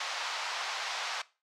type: band-pass noise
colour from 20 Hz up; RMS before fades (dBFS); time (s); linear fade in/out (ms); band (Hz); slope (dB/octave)
pink; -36; 0-1.22; 5; 760 to 5700; 24
effects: noise-tail reverb RT60 0.3 s tail -19 dB re dry